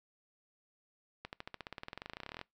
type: accelerating click train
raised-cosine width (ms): 0.3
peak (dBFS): -26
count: 27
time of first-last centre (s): 1.25-2.414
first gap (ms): 79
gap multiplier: 0.95
effects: noise-tail reverb RT60 0.2 s tail -24 dB re dry